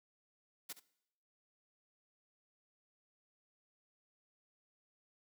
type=noise with echo; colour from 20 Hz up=white; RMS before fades=-44 dBFS; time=0.69-0.73 s; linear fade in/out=10 ms; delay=70 ms; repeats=1; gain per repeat=-13 dB; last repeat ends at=0.8 s; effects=noise-tail reverb RT60 0.8 s tail -21 dB re dry + high-pass 150 Hz 12 dB/octave